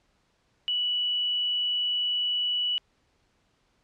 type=tone; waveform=sine; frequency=2950 Hz; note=F#7; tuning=6 cents flat; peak=-24 dBFS; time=0.68-2.78 s; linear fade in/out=0 ms; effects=pink hiss -69 dBFS RMS until 3.83 s + low-pass 6000 Hz 12 dB/octave